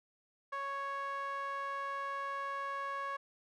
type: tone with band-pass filter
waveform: sawtooth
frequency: 554.4 Hz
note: C#5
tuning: in tune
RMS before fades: -39 dBFS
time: 0.52-3.17 s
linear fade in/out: 10 ms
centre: 1300 Hz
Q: 5.5
effects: none